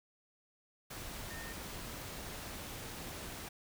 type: tone in noise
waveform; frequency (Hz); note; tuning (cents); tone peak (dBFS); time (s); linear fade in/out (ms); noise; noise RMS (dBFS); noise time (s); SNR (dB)
sine; 1831; A#6; -32; -48; 1.3-1.53; 10; pink; -45; 0.9-3.49; -6
effects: none